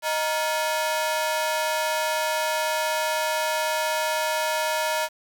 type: ring-modulated tone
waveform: sawtooth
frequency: 781 Hz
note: G5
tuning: 7 cents flat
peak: -16 dBFS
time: 0.02-5.09 s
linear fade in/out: 50 ms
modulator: 158 Hz
effects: 8-bit